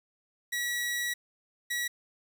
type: tone bursts at uneven times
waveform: sawtooth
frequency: 1929 Hz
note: B6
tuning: 41 cents flat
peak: -26 dBFS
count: 2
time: 0.52-1.14 / 1.7-1.88 s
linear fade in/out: 10 ms
effects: 10-bit